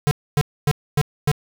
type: tone bursts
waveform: square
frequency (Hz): 146.83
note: D3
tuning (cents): 0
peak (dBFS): -15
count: 5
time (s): 0.07-1.315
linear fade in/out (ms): 0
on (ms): 41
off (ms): 260
effects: none